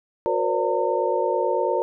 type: tone cluster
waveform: sine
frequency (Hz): 364.4 / 467.2 / 516 / 575 / 910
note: F#4 / A#4 / C5 / D5 / A#5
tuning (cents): -26 / +4 / -24 / -37 / -42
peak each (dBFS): -26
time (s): 0.26-1.82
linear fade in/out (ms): 0
effects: none